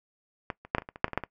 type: clicks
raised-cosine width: 0.5 ms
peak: -16 / -29 / -8 / -11 / -28 / -25 / -26 / -6 / -23 / -18 / -10 / -19 dBFS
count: 12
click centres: 0.502 / 0.65 / 0.749 / 0.783 / 0.821 / 0.889 / 0.959 / 1.044 / 1.081 / 1.133 / 1.176 / 1.237 s
effects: noise-tail reverb RT60 0.1 s tail -20 dB re dry